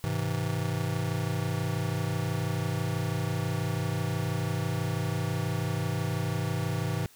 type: chord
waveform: square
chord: Ab augmented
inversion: none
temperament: just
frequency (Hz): 103.83 / 129.78 / 162.23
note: Ab2 / C3 / E3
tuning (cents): 0 / -14 / -27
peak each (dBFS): -33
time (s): 0.04-7.06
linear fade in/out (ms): 0
effects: white hiss -57 dBFS RMS until 7.15 s